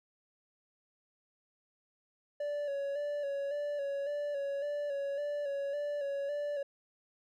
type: tone with vibrato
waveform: triangle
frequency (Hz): 571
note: D5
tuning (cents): -49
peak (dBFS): -31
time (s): 2.4-6.63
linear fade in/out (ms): 5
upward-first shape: square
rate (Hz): 1.8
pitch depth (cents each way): 37
effects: none